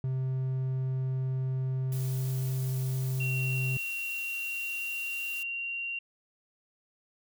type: tone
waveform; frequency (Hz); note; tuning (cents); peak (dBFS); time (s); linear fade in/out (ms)
triangle; 130.81; C3; 0; -26; 0.04-3.77; 2
type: noise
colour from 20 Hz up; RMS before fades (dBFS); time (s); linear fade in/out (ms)
blue; -44; 1.92-5.43; 2
type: tone with pitch glide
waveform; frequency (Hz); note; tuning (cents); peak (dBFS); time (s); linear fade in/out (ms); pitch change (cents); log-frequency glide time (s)
sine; 2739 to 2761; F7 to F7; -34 to -20; -32; 3.2-5.99; 5; +14; 3.42-5.31
effects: none